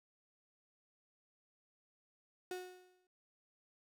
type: tone with exponential decay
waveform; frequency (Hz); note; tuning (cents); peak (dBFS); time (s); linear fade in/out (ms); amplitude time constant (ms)
35% pulse; 365.3; F#4; -22; -37; 2.51-3.07; 2; 120
effects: none